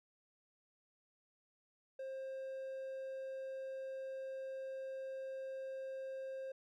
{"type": "tone", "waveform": "triangle", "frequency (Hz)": 531, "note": "C5", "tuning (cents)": 25, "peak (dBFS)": -40, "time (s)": [1.99, 6.52], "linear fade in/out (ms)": 5, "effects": []}